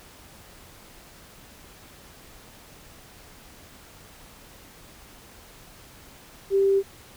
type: tone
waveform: sine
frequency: 392 Hz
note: G4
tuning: in tune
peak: -17 dBFS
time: 6.5-6.83 s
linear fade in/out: 50 ms
effects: pink hiss -49 dBFS RMS until 7.16 s